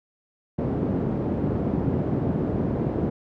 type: band-pass noise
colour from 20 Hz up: pink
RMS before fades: -25 dBFS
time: 0.58-3.1 s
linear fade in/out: 10 ms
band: 120 to 390 Hz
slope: 12 dB/octave
effects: none